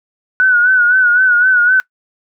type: tone with vibrato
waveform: sine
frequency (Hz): 1478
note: F#6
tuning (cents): -2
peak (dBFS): -7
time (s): 0.4-1.8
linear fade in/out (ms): 0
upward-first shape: sine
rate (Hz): 3.9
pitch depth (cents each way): 63
effects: noise-tail reverb RT60 0.1 s tail -23 dB re dry